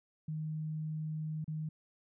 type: tone with dropouts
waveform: sine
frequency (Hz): 155.56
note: D#3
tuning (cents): 0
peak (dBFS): -35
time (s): 0.28-1.69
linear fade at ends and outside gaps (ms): 5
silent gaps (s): 1.444-1.478
effects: none